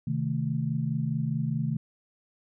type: chord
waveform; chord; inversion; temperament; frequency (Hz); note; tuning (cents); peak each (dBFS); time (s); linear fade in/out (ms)
sine; A diminished; first; equal; 130.81 / 155.56 / 220; C3 / Eb3 / A3; 0 / 0 / 0; -30 / -29 / -32; 0.07-1.77; 5
effects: none